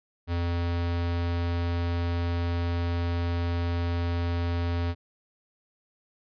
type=tone; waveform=square; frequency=86 Hz; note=F2; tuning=26 cents flat; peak=-26 dBFS; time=0.27-4.95 s; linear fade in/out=50 ms; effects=resampled to 11025 Hz